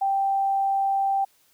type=tone; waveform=sine; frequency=784 Hz; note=G5; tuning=in tune; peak=-20 dBFS; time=0.01-1.25 s; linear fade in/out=10 ms; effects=white hiss -62 dBFS RMS until 1.53 s